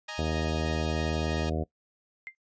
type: chord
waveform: 10% pulse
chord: D# suspended fourth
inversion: none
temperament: equal with one note detuned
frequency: 620.5 / 830.6 / 932.3 Hz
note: D#5 / G#5 / A#5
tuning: -5 / 0 / 0 cents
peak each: -32 dBFS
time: 0.08-1.5 s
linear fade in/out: 10 ms
type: harmonic tone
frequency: 79 Hz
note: D#2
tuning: 27 cents sharp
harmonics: 1 / 2 / 3 / 4 / 5 / 6 / 7 / 8 / 9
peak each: -31 / -34 / -36 / -37 / -38 / -39 / -39 / -40 / -41 dBFS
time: 0.18-1.64 s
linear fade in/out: 10 ms
type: tone with exponential decay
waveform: sine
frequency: 2093 Hz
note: C7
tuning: in tune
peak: -33 dBFS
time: 2.27-2.35 s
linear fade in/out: 0 ms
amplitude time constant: 17 ms
effects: noise-tail reverb RT60 0.1 s tail -20 dB re dry + resampled to 16000 Hz